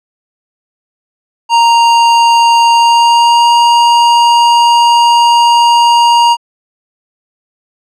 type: tone with pitch glide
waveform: square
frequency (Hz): 932.3 to 943.1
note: A#5 to A#5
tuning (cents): 0 to +20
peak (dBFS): -5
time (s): 1.49-6.37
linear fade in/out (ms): 50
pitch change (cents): +20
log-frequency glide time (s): 2.72-3.5
effects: low-pass 6000 Hz 12 dB/octave